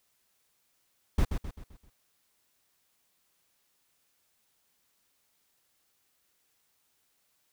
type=noise with echo; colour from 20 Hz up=brown; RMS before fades=-23 dBFS; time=1.18-1.25 s; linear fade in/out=5 ms; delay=130 ms; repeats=5; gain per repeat=-7 dB; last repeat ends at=1.9 s; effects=white hiss -73 dBFS RMS until 7.52 s